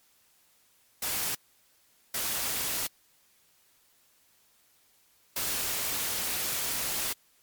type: noise bursts at uneven times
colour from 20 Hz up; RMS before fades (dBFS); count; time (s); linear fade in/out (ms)
white; -31; 3; 1.02-1.35 / 2.14-2.87 / 5.36-7.13; 5
effects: white hiss -65 dBFS RMS until 7.42 s + MP3 96 kbps